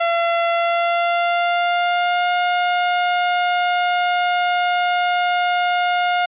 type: tone with pitch glide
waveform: sawtooth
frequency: 680 to 712.2 Hz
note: F5 to F5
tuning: -46 to +34 cents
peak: -12 dBFS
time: 0-6.26 s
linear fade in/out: 10 ms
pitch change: +80 cents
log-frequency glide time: 0.5-2.32 s
effects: resampled to 8000 Hz